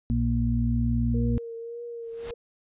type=harmonic tone; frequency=58.9 Hz; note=A#1; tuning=19 cents sharp; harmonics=1 / 2 / 4; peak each=-26 / -26 / -26 dBFS; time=0.1-1.38 s; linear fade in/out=0 ms
type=tone with vibrato; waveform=sine; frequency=466.8 Hz; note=A#4; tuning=2 cents sharp; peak=-34 dBFS; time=1.14-2.34 s; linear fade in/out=5 ms; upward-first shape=triangle; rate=1.8 Hz; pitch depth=35 cents each way
type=noise with exponential growth; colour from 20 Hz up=pink; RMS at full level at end=-37 dBFS; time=2.02-2.31 s; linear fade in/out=2 ms; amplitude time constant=61 ms
effects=resampled to 8000 Hz